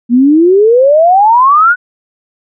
sine exponential sweep, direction up, 232 to 1500 Hz, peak -3 dBFS, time 0.09-1.76 s, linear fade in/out 50 ms, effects none

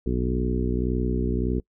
harmonic tone with a mistuned harmonic, 61.74 Hz, B1, in tune, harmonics 1 / 2 / 3 / 4 / 5 / 6 / 7, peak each -26 / -31 / -30 / -29 / -34 / -30 / -34 dBFS, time 0.06-1.6 s, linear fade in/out 5 ms, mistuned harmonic 1, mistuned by -38 cents, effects noise-tail reverb RT60 0.1 s tail -25 dB re dry

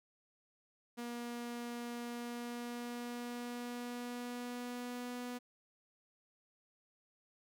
sawtooth tone with pitch glide, 238.7 to 245.6 Hz, A#3 to B3, +41 to -9 cents, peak -37 dBFS, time 0.97-5.39 s, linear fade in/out 20 ms, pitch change +50 cents, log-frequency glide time 2.07-5.19 s, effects none

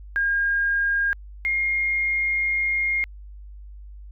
sine tone pair in turn, 1618 / 2133 Hz, G#6 / C7, -46 / +33 cents, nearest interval perfect fourth, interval 479 cents, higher second, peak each -19 / -20 dBFS, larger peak first, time 0.16-1.13 / 1.45-3.04 s, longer second, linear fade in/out 0 ms, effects added 50 Hz sine -38 dBFS peak until 4.11 s

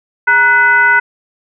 sine tone with frequency modulation, 1480 Hz, F#6, in tune, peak -6 dBFS, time 0.27-1 s, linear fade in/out 10 ms, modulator 535 Hz, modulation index 0.82, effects none

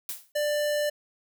blue noise with exponential decay, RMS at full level -30 dBFS, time 0.09-0.32 s, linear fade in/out 1 ms, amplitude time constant 48 ms
square tone, 592 Hz, D5, 14 cents sharp, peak -25 dBFS, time 0.35-0.9 s, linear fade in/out 10 ms
effects none

